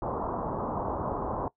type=low-pass noise; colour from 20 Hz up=white; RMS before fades=-32 dBFS; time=0.02-1.48 s; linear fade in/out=2 ms; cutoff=1100 Hz; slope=48 dB/octave; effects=noise-tail reverb RT60 0.1 s tail -20 dB re dry